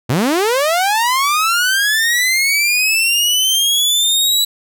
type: linear sweep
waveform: sawtooth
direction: up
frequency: 106.5 to 3951 Hz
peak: -9 dBFS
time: 0.09-4.45 s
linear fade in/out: 10 ms
effects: none